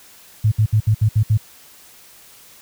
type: tone bursts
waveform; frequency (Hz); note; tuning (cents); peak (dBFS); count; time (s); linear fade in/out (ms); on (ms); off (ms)
sine; 107.9; A2; -33; -11; 7; 0.44-1.376; 10; 78; 65
effects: white hiss -46 dBFS RMS until 2.61 s